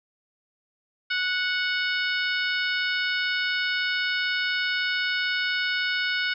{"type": "harmonic tone", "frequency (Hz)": 737, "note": "F#5", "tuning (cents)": -7, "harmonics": [2, 3, 4, 5, 6, 7], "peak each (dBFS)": [-26, -30, -32, -34, -36, -37], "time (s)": [1.1, 6.34], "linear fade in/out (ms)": 10, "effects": []}